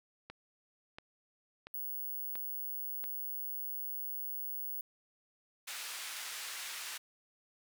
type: click train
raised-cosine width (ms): 0.3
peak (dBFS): -30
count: 5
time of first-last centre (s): 0.3-3.04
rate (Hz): 1.46
type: tone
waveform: sine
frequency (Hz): 15680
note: B9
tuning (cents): -14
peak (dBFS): -37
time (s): 1.74-4.81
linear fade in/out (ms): 2
type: band-pass noise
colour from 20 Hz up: pink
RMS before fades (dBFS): -43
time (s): 5.67-6.98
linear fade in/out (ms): 10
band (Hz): 1600 to 14000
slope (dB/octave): 12
effects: none